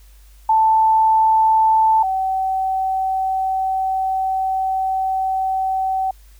sine tone pair in turn, 882 / 762.3 Hz, A5 / G5, +4 / -49 cents, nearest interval minor third, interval 253 cents, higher first, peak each -11 / -17 dBFS, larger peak first, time 0.49-2.03 / 2.03-6.11 s, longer second, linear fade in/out 5 ms, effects added 50 Hz sine -43 dBFS peak until 6.39 s + white hiss -55 dBFS RMS until 6.39 s

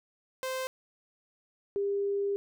sawtooth / sine tone pair in turn, 520 / 400.7 Hz, C5 / G4, -11 / +38 cents, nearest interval perfect fourth, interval 451 cents, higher first, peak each -28 / -27 dBFS, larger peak second, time 0.43-0.67 / 1.76-2.36 s, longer second, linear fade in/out 0 ms, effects none

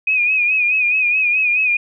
sine tone with vibrato, 2489 Hz, D#7, in tune, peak -13 dBFS, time 0.07-1.77 s, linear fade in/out 5 ms, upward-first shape sine, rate 4.7 Hz, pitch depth 62 cents each way, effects none

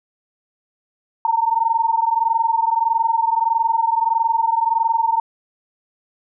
sine tone pair together, 901.4 / 923 Hz, A5 / A#5, +42 / -17 cents, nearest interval unison, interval 41 cents, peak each -18 dBFS, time 1.25-5.2 s, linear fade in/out 2 ms, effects none

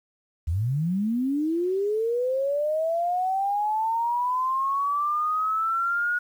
sine linear sweep, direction up, 73.42 to 1454 Hz, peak -22 dBFS, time 0.47-6.19 s, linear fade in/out 10 ms, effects 9-bit

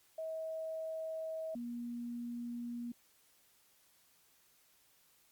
sine tone pair in turn, 641 / 238.5 Hz, E5 / A#3, -49 / +40 cents, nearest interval octave + perfect fourth, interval 1711 cents, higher first, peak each -38 / -39 dBFS, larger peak first, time 0.18-1.55 / 1.55-2.92 s, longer neither, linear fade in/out 5 ms, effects white hiss -69 dBFS RMS until 5.31 s + Opus 48 kbps

